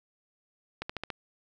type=accelerating click train; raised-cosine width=0.3 ms; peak=-18 dBFS; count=5; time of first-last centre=0.82-1.102 s; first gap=75 ms; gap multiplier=0.96; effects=none